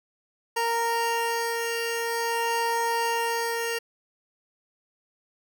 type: tone pair together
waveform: 25% pulse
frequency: 463.9 / 927.3 Hz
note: A#4 / A#5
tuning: -8 / -9 cents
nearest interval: octave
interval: 1199 cents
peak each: -24 dBFS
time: 0.56-3.79 s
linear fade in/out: 10 ms
effects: none